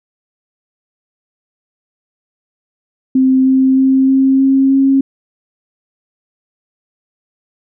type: tone with pitch steps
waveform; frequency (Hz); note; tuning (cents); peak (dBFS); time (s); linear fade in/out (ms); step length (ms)
sine; 261.6 / 263.4 / 265.3 / 267.1 / 269 / 270.8; C4 / C4 / C4 / C4 / C4 / C#4; 0 / +12 / +24 / +36 / +48 / -40; -7; 3.15-5.01; 5; 310
effects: none